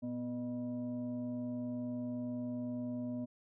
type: tone with frequency modulation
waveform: sine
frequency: 246.9 Hz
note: B3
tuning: in tune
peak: -36 dBFS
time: 0.02-3.26 s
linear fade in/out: 20 ms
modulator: 364 Hz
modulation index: 0.6
effects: none